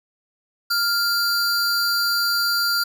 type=tone pair together; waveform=square; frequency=1396.9 / 4693 Hz; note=F6 / D8; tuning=0 / -2 cents; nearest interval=octave + major sixth; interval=2098 cents; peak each=-22 / -22 dBFS; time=0.7-2.84 s; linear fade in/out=10 ms; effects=none